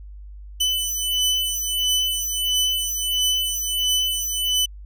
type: beating tone pair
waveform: sawtooth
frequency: 3000 / 3001.5 Hz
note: F#7 / F#7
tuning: +23 / +24 cents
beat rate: 1.5 Hz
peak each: -20 dBFS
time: 0.6-4.66 s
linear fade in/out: 10 ms
effects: added 50 Hz sine -36 dBFS peak until 4.85 s

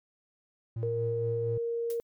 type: tone with tremolo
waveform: triangle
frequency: 113.7 Hz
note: A#2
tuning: 43 cents flat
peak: -29 dBFS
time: 0.76-1.58 s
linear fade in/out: 5 ms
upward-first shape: sine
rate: 4.3 Hz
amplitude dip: 35%
type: tone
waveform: sine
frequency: 466.2 Hz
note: A#4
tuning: in tune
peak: -29 dBFS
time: 0.83-2 s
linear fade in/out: 0 ms
type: noise with exponential decay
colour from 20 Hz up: blue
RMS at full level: -41 dBFS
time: 1.9-2.03 s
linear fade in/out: 1 ms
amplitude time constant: 27 ms
effects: none

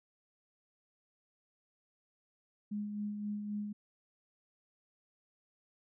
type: tone with tremolo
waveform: sine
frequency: 207.7 Hz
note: G#3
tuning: in tune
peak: -34 dBFS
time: 2.71-3.73 s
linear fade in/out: 10 ms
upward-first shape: sine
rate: 3.8 Hz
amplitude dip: 40%
effects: none

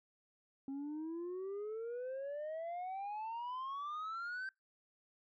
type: exponential sweep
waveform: sine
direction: up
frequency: 268.8 to 1568 Hz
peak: -37 dBFS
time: 0.68-4.49 s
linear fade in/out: 2 ms
effects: noise-tail reverb RT60 0.2 s tail -26 dB re dry + tanh soft clip ceiling -39 dBFS

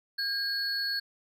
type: tone pair together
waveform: triangle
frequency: 1617 / 4385 Hz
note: G#6 / C#8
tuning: -47 / -20 cents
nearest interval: octave + perfect fourth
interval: 1727 cents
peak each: -31 / -29 dBFS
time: 0.18-1 s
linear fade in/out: 10 ms
effects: none

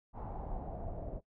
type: noise with low-pass filter sweep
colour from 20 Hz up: brown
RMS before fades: -41 dBFS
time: 0.13-1.21 s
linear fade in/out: 50 ms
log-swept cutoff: 910 to 600 Hz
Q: 4.7
effects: noise-tail reverb RT60 0.1 s tail -19 dB re dry

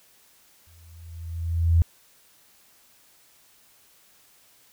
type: tone with exponential growth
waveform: sine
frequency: 83.5 Hz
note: E2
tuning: 23 cents sharp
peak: -13 dBFS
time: 0.67-1.82 s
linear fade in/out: 0 ms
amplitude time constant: 250 ms
effects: white hiss -58 dBFS RMS until 4.72 s

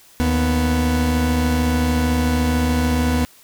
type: tone pair together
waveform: 40% pulse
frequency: 77.77 / 246.9 Hz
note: D#2 / B3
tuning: 0 / 0 cents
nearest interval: octave + minor sixth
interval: 2000 cents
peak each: -18 dBFS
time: 0.2-3.25 s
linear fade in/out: 0 ms
effects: white hiss -49 dBFS RMS until 3.43 s

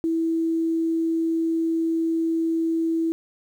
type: tone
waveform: sine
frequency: 327.7 Hz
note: E4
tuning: 10 cents flat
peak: -20 dBFS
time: 0.04-3.12 s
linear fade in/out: 0 ms
effects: 9-bit

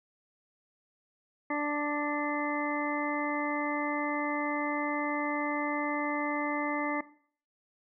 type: harmonic tone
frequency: 293.7 Hz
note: D4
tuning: in tune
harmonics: 1 / 2 / 3 / 4 / 6 / 7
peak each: -32 / -36 / -36 / -37 / -41 / -36 dBFS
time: 1.5-7.01 s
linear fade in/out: 5 ms
effects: noise-tail reverb RT60 0.5 s tail -17 dB re dry

